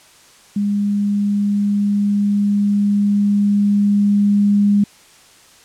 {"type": "tone with level ramp", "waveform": "sine", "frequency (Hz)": 203.7, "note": "G#3", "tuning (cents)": -33, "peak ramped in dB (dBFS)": [-15, -10], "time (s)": [0.56, 4.84], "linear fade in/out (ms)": 5, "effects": ["white hiss -47 dBFS RMS until 5.64 s", "low-pass 9000 Hz 12 dB/octave"]}